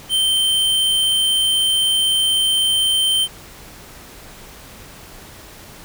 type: tone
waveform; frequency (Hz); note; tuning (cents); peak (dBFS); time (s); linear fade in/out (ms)
square; 3112; G7; -13; -15; 0.09-3.28; 50
effects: pink hiss -40 dBFS RMS until 5.84 s